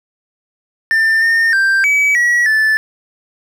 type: tone with pitch steps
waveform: triangle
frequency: 1791 / 1823 / 1575 / 2283 / 1923 / 1750 Hz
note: A6 / A#6 / G6 / D7 / B6 / A6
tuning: +30 / -39 / +8 / -50 / -47 / -10 cents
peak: -8 dBFS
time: 0.91-2.77 s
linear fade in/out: 0 ms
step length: 310 ms
effects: none